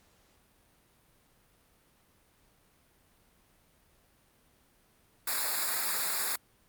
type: noise with comb filter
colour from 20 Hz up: white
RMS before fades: -31 dBFS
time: 5.27-6.36 s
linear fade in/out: 5 ms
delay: 0.33 ms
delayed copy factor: -0.9
effects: pink hiss -66 dBFS RMS until 6.68 s + Opus 48 kbps